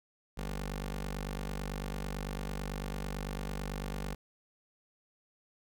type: tone with notch filter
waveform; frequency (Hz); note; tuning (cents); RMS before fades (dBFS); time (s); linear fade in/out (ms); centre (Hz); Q
15% pulse; 49; G1; 0; -38; 0.37-4.15; 10; 100; 1.1
effects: none